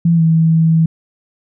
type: tone with pitch glide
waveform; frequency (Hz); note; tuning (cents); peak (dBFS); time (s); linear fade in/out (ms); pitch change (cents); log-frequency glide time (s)
sine; 168.2 to 162.28; E3 to E3; +35 to -27; -8; 0.05-0.86; 5; -62; 0.15-0.22
effects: none